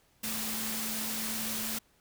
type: tone in noise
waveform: sine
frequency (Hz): 220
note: A3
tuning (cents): 0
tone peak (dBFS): -40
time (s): 0.23-1.79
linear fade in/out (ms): 10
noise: white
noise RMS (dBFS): -35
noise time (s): 0.23-1.79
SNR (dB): -8
effects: pink hiss -67 dBFS RMS until 2 s